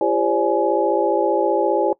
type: tone cluster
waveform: sine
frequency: 340.6 / 399.8 / 525 / 580 / 842 Hz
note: F4 / G4 / C5 / D5 / G#5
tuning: -43 / +34 / +6 / -22 / +24 cents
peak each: -22 dBFS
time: 0.01-1.93 s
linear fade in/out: 2 ms
effects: noise-tail reverb RT60 0.1 s tail -21 dB re dry